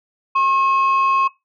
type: tone pair together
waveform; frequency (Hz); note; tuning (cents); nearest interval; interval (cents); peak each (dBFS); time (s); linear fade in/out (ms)
sine; 1079 / 2561; C#6 / D#7; -47 / +49; octave + minor third; 1496; -13 / -24; 0.35-1.28; 10
effects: noise-tail reverb RT60 0.2 s tail -18 dB re dry + tanh soft clip ceiling -9 dBFS